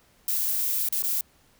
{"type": "noise with dropouts", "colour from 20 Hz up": "violet", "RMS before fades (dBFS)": -26, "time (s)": [0.28, 1.21], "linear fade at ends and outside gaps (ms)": 2, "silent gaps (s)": [[0.888, 0.924], [1.023, 1.037]], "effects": ["pink hiss -61 dBFS RMS until 1.59 s"]}